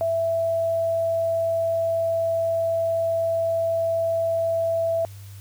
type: tone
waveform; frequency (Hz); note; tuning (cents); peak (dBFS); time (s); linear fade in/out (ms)
sine; 662; E5; +7; -20; 0.01-5.05; 0
effects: added 99 Hz sine -38 dBFS peak until 5.4 s + white hiss -51 dBFS RMS until 5.4 s